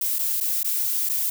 violet noise with dropouts, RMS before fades -24 dBFS, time 0.01-1.3 s, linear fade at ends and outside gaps 5 ms, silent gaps 0.186-0.19 / 0.403-0.408 / 0.632-0.644 / 1.091-1.095 s, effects none

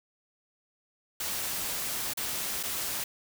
white noise with dropouts, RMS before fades -33 dBFS, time 1.2-3.04 s, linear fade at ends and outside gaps 5 ms, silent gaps 2.136-2.172 / 2.63-2.634 s, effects none

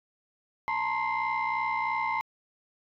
sine tone cluster, 877 / 940 / 1059 / 2089 Hz, A5 / A#5 / C6 / C7, -6 / +14 / +21 / -3 cents, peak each -31 dBFS, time 0.68-2.21 s, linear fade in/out 0 ms, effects tanh soft clip ceiling -21 dBFS

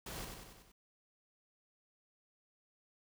pink noise with echo, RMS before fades -45 dBFS, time 0.06-0.25 s, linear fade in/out 5 ms, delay 94 ms, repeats 5, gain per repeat -4 dB, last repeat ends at 0.72 s, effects none

